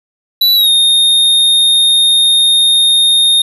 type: tone with pitch glide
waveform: square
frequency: 3951 to 3686 Hz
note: B7 to A#7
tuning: 0 to -20 cents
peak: -7 dBFS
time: 0.41-3.42 s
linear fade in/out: 5 ms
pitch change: -120 cents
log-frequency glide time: 0.55-0.7 s
effects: none